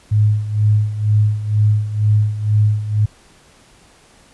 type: tone with tremolo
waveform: sine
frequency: 105.8 Hz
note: G#2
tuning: 33 cents sharp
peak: -9 dBFS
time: 0.11-3.06 s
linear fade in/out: 10 ms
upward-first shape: sine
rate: 2.1 Hz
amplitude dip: 75%
effects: pink hiss -49 dBFS RMS until 4.33 s + resampled to 24000 Hz